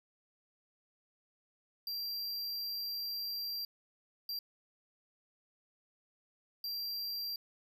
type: tone bursts at uneven times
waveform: square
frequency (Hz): 4734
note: D8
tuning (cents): +13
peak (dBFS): -37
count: 3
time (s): 1.87-3.65 / 4.29-4.39 / 6.64-7.36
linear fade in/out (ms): 2
effects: none